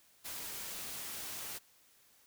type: noise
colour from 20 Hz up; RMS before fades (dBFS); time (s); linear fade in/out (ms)
white; -43; 0.24-1.59; 20
effects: white hiss -66 dBFS RMS until 2.26 s